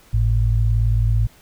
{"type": "tone pair together", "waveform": "sine", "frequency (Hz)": [51.91, 110], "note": ["G#1", "A2"], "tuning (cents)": [0, 0], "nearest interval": "octave + minor second", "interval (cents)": 1300, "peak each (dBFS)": -17, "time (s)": [0.13, 1.27], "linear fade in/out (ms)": 10, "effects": ["pink hiss -51 dBFS RMS until 1.41 s"]}